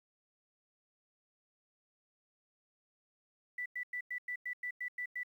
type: tone bursts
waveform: sine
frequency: 1975.5 Hz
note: B6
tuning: in tune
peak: -36 dBFS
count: 10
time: 3.58-5.233 s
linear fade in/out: 5 ms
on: 78 ms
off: 97 ms
effects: 11-bit